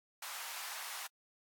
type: high-pass noise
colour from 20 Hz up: pink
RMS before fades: -44 dBFS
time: 0.22-1.07 s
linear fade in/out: 5 ms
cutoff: 830 Hz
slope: 24 dB/octave
effects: AAC 64 kbps